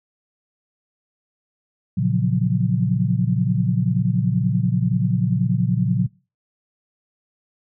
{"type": "chord", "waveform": "sine", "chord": "Gb major seventh", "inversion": "first", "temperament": "equal", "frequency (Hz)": [116.54, 138.59, 174.61, 185], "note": ["Bb2", "Db3", "F3", "Gb3"], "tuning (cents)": [0, 0, 0, 0], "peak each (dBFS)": -22, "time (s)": [1.97, 6.07], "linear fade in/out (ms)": 10, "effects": ["noise-tail reverb RT60 0.3 s tail -20 dB re dry"]}